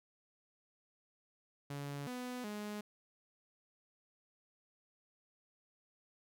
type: tone with pitch steps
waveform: sawtooth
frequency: 142.3 / 249.1 / 208.8 Hz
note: C#3 / B3 / G#3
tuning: +46 / +15 / +10 cents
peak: -37 dBFS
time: 1.7-2.81 s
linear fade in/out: 5 ms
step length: 370 ms
effects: none